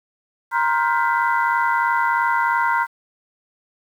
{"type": "tone cluster", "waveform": "sine", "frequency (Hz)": [940, 1043, 1409, 1560, 1999], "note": ["A#5", "C6", "F6", "G6", "B6"], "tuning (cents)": [14, -6, 15, -9, 20], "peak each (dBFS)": [-19, -23, -23, -25, -28], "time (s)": [0.51, 2.87], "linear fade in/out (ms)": 50, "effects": ["tanh soft clip ceiling -5 dBFS", "8-bit"]}